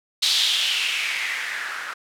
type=noise with low-pass filter sweep; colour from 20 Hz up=violet; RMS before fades=-24 dBFS; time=0.22-1.94 s; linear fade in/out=10 ms; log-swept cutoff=4000 to 1400 Hz; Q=3.7; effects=none